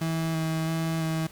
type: tone with vibrato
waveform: 35% pulse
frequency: 161.6 Hz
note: E3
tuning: 34 cents flat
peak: -24 dBFS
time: 0.01-1.27 s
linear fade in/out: 5 ms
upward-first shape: square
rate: 1.5 Hz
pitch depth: 12 cents each way
effects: pink hiss -50 dBFS RMS until 1.31 s